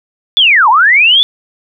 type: linear two-way sweep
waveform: sine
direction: down then up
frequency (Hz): 3524 to 830.6 to 3524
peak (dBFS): -4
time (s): 0.37-1.23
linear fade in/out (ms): 0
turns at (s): 0.69
effects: none